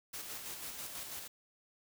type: noise with tremolo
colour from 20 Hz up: white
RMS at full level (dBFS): -43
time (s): 0.13-1.28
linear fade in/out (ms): 10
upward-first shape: square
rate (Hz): 6.1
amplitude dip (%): 35
effects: none